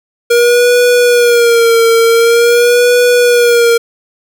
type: tone with vibrato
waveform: square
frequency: 473.1 Hz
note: A#4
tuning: 26 cents sharp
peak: -6 dBFS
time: 0.3-3.78 s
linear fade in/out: 10 ms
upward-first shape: sine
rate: 0.46 Hz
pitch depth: 57 cents each way
effects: none